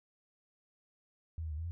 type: tone with pitch steps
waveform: sine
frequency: 81.4 / 79.2 / 74.9 / 81.8 / 85.6 Hz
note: E2 / D#2 / D2 / E2 / F2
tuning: -21 / +31 / +35 / -13 / -34 cents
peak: -36 dBFS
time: 1.38-1.71 s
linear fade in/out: 0 ms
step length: 66 ms
effects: none